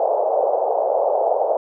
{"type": "band-pass noise", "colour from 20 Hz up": "white", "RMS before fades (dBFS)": -19, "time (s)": [0, 1.57], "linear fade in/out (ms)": 2, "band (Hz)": [470, 770], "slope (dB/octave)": 48, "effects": []}